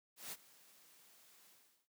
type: noise with ADSR envelope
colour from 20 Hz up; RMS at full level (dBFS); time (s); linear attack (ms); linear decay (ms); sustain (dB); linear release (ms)
white; -45; 0.16-1.88; 160; 40; -20; 400
effects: noise-tail reverb RT60 0.1 s tail -26 dB re dry + high-pass 150 Hz 12 dB/octave